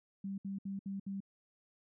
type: tone bursts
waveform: sine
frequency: 196 Hz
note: G3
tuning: in tune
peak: -37 dBFS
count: 5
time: 0.24-1.204 s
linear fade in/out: 5 ms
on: 140 ms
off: 66 ms
effects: none